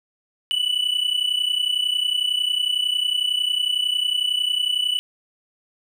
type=tone pair together; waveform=triangle; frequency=2960 / 2991 Hz; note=F#7 / F#7; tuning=0 / +18 cents; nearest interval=unison; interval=18 cents; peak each=-20 / -22 dBFS; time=0.51-4.99 s; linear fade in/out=0 ms; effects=none